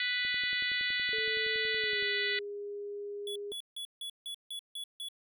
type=harmonic tone; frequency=493.9 Hz; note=B4; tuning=in tune; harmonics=3 / 4 / 5 / 6 / 7 / 8 / 9; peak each=-40 / -32 / -41 / -40 / -38 / -39 / -44 dBFS; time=0-2.39 s; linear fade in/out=2 ms
type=click train; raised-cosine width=2 ms; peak=-38 dBFS; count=20; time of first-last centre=0.25-2.026 s; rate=10.7 Hz
type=tone with pitch glide; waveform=sine; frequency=440 to 408.2 Hz; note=A4 to G#4; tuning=0 to -30 cents; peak=-37 dBFS; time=1.13-3.52 s; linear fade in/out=0 ms; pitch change=-130 cents; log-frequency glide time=1.77-2 s
type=tone bursts; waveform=square; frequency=3400 Hz; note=G#7; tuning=40 cents sharp; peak=-38 dBFS; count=8; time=3.27-5.086 s; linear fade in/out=2 ms; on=87 ms; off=160 ms
effects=none